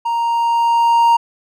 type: tone with level ramp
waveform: triangle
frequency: 932.3 Hz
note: A#5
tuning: in tune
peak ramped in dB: -14 to -6 dBFS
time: 0.05-1.17 s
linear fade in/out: 10 ms
effects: none